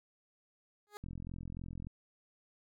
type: tone with exponential growth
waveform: 15% pulse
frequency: 415 Hz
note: G#4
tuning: 1 cent flat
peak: -35 dBFS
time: 0.87-0.97 s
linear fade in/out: 0 ms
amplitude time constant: 21 ms
type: click train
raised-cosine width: 5 ms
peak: -32 dBFS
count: 37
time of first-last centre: 1.04-1.869 s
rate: 43.4 Hz
effects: none